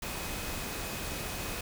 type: tone in noise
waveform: sine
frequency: 2523 Hz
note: D#7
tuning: 23 cents sharp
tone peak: -47 dBFS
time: 0.02-1.61 s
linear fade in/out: 5 ms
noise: pink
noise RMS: -37 dBFS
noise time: 0.02-1.61 s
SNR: -13 dB
effects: none